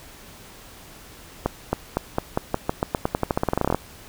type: accelerating click train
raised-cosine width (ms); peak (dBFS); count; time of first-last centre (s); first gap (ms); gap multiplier
1; -6; 24; 1.46-3.746; 270; 0.89
effects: pink hiss -45 dBFS RMS until 4.08 s